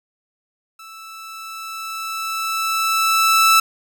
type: tone with level ramp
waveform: sawtooth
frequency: 1318.5 Hz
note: E6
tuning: in tune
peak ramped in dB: -34 to -6 dBFS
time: 0.79-3.6 s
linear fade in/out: 5 ms
effects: none